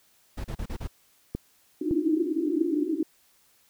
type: noise bursts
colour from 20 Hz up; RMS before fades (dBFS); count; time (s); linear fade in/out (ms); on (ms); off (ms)
brown; -32; 5; 0.37-0.876; 10; 74; 34
type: clicks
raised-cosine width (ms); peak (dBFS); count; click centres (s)
3; -17; 2; 1.35 / 1.911
type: band-pass noise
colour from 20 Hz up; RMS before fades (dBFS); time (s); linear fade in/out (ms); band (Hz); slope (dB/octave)
white; -26; 1.81-3.03; 5; 290 to 350; 96
effects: white hiss -63 dBFS RMS until 3.69 s